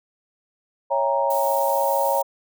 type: chord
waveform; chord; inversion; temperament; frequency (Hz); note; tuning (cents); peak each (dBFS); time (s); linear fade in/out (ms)
sine; C# diminished seventh; none; equal with one note detuned; 554.4 / 659.3 / 802.8 / 932.3; C#5 / E5 / G5 / Bb5; 0 / 0 / +41 / 0; -22 / -28 / -27 / -22; 0.9-2.23; 20
type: noise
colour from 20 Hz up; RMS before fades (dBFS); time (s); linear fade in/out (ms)
violet; -32; 1.3-2.22; 5
effects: none